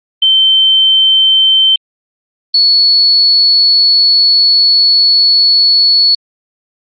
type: tone pair in turn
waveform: sine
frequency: 3100 / 4405 Hz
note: G7 / C#8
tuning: -20 / -12 cents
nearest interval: tritone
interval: 608 cents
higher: second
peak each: -5 dBFS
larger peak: neither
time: 0.22-1.76 / 2.54-6.15 s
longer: second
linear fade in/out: 5 ms
effects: Opus 48 kbps